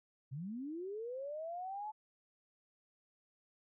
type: linear sweep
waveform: sine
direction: up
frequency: 122.4 to 870 Hz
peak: -40 dBFS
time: 0.31-1.92 s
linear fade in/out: 20 ms
effects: none